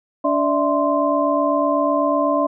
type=tone cluster; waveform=sine; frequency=288.3 / 589 / 657 / 1043 Hz; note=D4 / D5 / E5 / C6; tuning=-32 / +5 / -6 / -6 cents; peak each=-21 dBFS; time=0.24-2.47 s; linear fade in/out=10 ms; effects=none